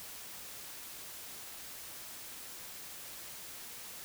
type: silence
effects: white hiss -47 dBFS RMS until 4.04 s